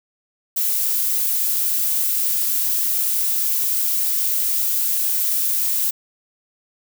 violet noise, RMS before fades -20 dBFS, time 0.56-5.91 s, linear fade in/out 10 ms, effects none

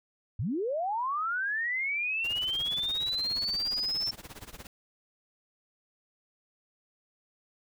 sine linear sweep, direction up, 81.3 to 5400 Hz, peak -28 dBFS, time 0.39-4.11 s, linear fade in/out 5 ms
pink noise with tremolo, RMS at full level -43 dBFS, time 2.24-4.67 s, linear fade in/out 2 ms, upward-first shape sine, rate 17 Hz, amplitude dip 90%
effects none

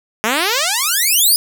5% pulse exponential sweep, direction up, 207.7 to 5120 Hz, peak -3 dBFS, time 0.24-1.36 s, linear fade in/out 0 ms, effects none

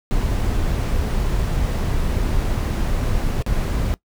brown noise with dropouts, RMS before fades -20 dBFS, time 0.11-3.94 s, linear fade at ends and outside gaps 0 ms, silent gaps 3.424-3.464 s, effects noise-tail reverb RT60 0.1 s tail -20 dB re dry

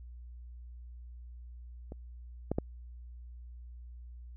clicks, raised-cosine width 2 ms, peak -30 / -17 / -16 dBFS, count 3, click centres 1.921 / 2.516 / 2.585 s, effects added 60 Hz sine -45 dBFS peak until 4.36 s

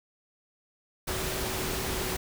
sine tone in noise, 374.5 Hz, F#4, 21 cents sharp, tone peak -38 dBFS, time 1.07-2.17 s, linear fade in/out 10 ms, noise pink, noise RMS -32 dBFS, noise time 1.07-2.17 s, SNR -9 dB, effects none

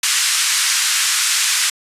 white band-pass noise, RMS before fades -17 dBFS, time 0.03-1.7 s, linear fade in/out 5 ms, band 1300 to 9100 Hz, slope 24 dB/octave, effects resampled to 32000 Hz

